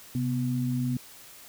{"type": "tone pair together", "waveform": "sine", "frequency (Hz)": [130.34, 246.9], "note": ["C3", "B3"], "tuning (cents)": [-6, 0], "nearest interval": "major seventh", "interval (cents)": 1106, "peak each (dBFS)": -28, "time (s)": [0.15, 0.97], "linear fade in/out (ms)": 2, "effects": ["white hiss -49 dBFS RMS until 1.48 s"]}